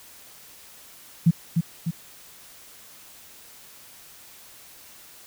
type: tone with echo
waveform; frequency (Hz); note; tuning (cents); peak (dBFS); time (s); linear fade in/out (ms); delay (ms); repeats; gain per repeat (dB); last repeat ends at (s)
sine; 166.7; E3; +20; -12; 1.26-1.31; 10; 300; 2; -5; 1.91
effects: white hiss -48 dBFS RMS until 5.26 s